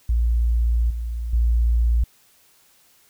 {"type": "tone with level steps", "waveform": "sine", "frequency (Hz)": 58, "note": "A#1", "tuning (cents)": -8, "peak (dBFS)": [-16, -24, -15], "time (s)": [0.09, 2.04], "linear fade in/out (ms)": 5, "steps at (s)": [0.9, 1.33], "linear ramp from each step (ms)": 5, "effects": ["white hiss -57 dBFS RMS until 3.09 s"]}